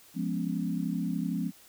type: chord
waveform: sine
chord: C# dominant seventh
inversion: first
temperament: equal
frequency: 174.61 / 207.7 / 246.9 / 277.2 Hz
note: E#3 / G#3 / B3 / C#4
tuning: 0 / 0 / 0 / 0 cents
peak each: -32 / -34 / -35 / -35 dBFS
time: 0.14-1.52 s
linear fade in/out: 50 ms
effects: white hiss -56 dBFS RMS until 1.68 s